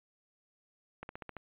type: slowing click train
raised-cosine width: 0.5 ms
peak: -27 dBFS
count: 6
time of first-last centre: 1.03-1.367 s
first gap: 61 ms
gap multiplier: 1.05
effects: resampled to 8000 Hz